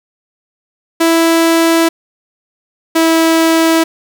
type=tone pair in turn; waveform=sawtooth; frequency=330 / 326.2 Hz; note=E4 / E4; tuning=+2 / -18 cents; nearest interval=unison; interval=20 cents; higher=first; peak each=-4 dBFS; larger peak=neither; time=1-1.89 / 2.95-3.84 s; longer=neither; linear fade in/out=10 ms; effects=7-bit